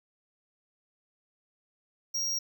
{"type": "tone", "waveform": "square", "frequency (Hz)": 5630, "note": "F8", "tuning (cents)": 13, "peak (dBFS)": -29, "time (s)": [2.14, 2.39], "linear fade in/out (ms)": 10, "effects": []}